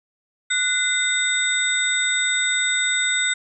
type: tone cluster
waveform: sine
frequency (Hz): 1477 / 2054 / 3668 / 7840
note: F#6 / C7 / A#7 / B8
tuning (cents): -3 / -33 / -29 / -14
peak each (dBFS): -24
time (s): 0.5-3.34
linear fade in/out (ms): 10
effects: none